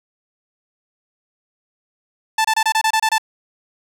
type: tone bursts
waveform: sawtooth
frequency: 880 Hz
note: A5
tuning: in tune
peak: -10 dBFS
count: 9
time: 2.38-3.182 s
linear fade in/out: 5 ms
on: 66 ms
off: 26 ms
effects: low-pass 11000 Hz 12 dB/octave + 7-bit